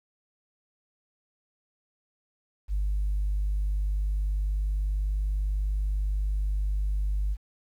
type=tone; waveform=sine; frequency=50.1 Hz; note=G1; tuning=38 cents sharp; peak=-23 dBFS; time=2.68-7.37 s; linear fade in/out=50 ms; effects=tanh soft clip ceiling -21 dBFS + 10-bit